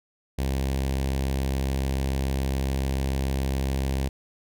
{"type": "tone with notch filter", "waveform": "sawtooth", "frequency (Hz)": 67, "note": "C2", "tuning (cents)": 42, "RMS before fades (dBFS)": -26, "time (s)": [0.38, 4.09], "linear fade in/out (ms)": 10, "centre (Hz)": 1300, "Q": 1.5, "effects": []}